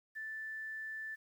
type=tone with quantisation; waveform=sine; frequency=1760 Hz; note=A6; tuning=in tune; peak=-40 dBFS; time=0.15-1.16 s; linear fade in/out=20 ms; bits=11; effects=none